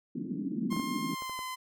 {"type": "band-pass noise", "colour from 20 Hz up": "white", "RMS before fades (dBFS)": -34, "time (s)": [0.15, 1.15], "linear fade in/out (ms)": 10, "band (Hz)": [170, 300], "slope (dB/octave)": 48}
{"type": "tone with pitch glide", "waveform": "sawtooth", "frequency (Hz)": [1061, 1026], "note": ["C6", "C6"], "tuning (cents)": [24, -34], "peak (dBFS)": -32, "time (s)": [0.7, 1.56], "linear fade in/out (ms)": 20, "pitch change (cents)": -58, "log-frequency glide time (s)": [1.08, 1.38]}
{"type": "clicks", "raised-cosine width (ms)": 1, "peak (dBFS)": -31, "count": 6, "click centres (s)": [0.727, 0.765, 0.796, 1.222, 1.296, 1.391]}
{"effects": []}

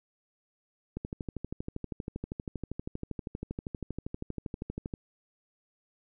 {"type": "click train", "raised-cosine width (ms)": 3, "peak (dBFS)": -22, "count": 51, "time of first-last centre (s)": [0.97, 4.938], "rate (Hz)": 12.6, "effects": []}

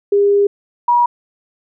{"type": "tone pair in turn", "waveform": "sine", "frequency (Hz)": [404.2, 961.4], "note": ["G#4", "B5"], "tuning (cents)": [-47, -47], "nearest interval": "octave + minor third", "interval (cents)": 1500, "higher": "second", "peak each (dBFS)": -9, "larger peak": "neither", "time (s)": [[0.12, 0.47], [0.88, 1.06]], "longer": "first", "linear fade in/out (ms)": 5, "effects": []}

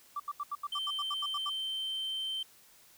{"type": "tone bursts", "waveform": "sine", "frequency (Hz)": 1166, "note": "D6", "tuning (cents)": -13, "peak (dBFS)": -32, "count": 12, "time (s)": [0.16, 1.496], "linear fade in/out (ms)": 5, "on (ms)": 38, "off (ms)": 80}
{"type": "tone", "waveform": "triangle", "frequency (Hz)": 3110, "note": "G7", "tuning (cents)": -14, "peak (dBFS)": -31, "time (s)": [0.72, 2.43], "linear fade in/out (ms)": 5}
{"effects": ["tanh soft clip ceiling -27 dBFS", "white hiss -60 dBFS RMS until 2.97 s"]}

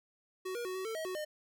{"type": "tone with pitch steps", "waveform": "square", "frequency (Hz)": [373.1, 477, 370.5, 376.5, 446.6, 637, 370.2, 608], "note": ["F#4", "A#4", "F#4", "F#4", "A4", "D#5", "F#4", "D#5"], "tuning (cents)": [14, 40, 2, 30, 26, 41, 1, -40], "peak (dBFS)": -37, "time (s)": [0.45, 1.25], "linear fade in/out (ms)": 10, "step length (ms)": 100, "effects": []}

